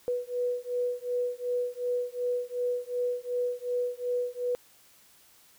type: beating tone pair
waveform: sine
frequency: 490 / 492.7 Hz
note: B4 / B4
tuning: -14 / -4 cents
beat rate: 2.7 Hz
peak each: -31 dBFS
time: 0.08-4.55 s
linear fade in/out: 0 ms
effects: white hiss -59 dBFS RMS until 5.58 s